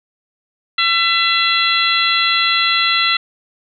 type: harmonic tone with a mistuned harmonic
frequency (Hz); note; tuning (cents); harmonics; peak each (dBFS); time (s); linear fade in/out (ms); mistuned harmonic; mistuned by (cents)
675; E5; +41; 2 / 3 / 4 / 5 / 6; -19 / -19 / -19 / -19 / -19; 0.78-3.17; 5; 3; -17
effects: none